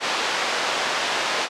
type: band-pass noise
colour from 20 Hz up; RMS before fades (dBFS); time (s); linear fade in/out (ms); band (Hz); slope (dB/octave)
pink; -24; 0-1.49; 50; 610 to 5200; 12
effects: low-pass 8000 Hz 12 dB/octave